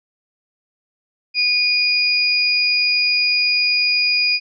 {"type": "tone pair together", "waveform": "sine", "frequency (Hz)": [2453, 4906], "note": ["D#7", "D#8"], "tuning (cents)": [-25, -25], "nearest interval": "octave", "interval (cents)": 1200, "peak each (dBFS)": -17, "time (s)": [1.34, 4.4], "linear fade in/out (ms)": 50, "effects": []}